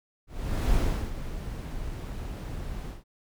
brown noise with ADSR envelope, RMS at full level -23 dBFS, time 0.27-3.04 s, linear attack 470 ms, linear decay 370 ms, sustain -12 dB, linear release 160 ms, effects none

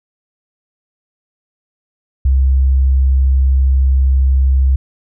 sine tone, 66.3 Hz, C2, 23 cents sharp, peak -8 dBFS, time 2.25-4.76 s, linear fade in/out 5 ms, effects none

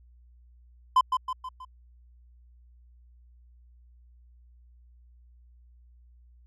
triangle tone with echo, 1022 Hz, C6, 41 cents flat, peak -14 dBFS, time 0.96-1.01 s, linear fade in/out 5 ms, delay 160 ms, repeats 4, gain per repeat -6 dB, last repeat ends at 1.65 s, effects added 60 Hz sine -53 dBFS peak until 6.46 s

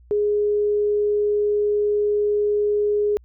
sine tone, 415.3 Hz, G#4, in tune, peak -17 dBFS, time 0.11-3.17 s, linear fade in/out 0 ms, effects added 60 Hz sine -47 dBFS peak until 3.24 s

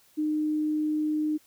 sine tone, 305.5 Hz, D#4, 32 cents flat, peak -24 dBFS, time 0.17-1.38 s, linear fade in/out 20 ms, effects white hiss -61 dBFS RMS until 1.46 s

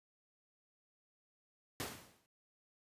pink noise with exponential decay, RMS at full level -38 dBFS, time 1.8-2.26 s, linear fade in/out 0 ms, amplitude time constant 99 ms, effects high-pass 100 Hz 12 dB/octave + resampled to 32000 Hz

